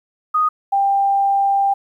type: tone pair in turn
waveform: sine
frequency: 1243 / 792.4 Hz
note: D#6 / G5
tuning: -2 / +18 cents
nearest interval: minor sixth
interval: 780 cents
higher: first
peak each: -13 dBFS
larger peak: neither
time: 0.34-0.49 / 0.72-1.74 s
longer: second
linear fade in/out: 10 ms
effects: 9-bit